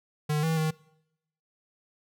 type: tone with pitch steps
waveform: square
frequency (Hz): 150.8 / 161.2 / 157.2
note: D3 / E3 / D#3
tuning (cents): +46 / -38 / +18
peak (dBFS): -25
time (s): 0.29-0.71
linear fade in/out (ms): 10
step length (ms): 140
effects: noise-tail reverb RT60 0.8 s tail -23 dB re dry